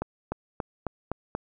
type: accelerating click train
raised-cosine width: 1 ms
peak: -15 dBFS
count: 6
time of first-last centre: 0.02-1.35 s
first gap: 300 ms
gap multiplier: 0.94
effects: none